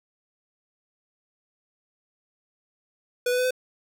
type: tone with pitch steps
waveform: square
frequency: 491.5 / 497.2 / 503 / 508.8 Hz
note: B4 / B4 / B4 / C5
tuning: -8 / +12 / +32 / -48 cents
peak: -22 dBFS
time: 3.26-3.508 s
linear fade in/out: 5 ms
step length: 62 ms
effects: none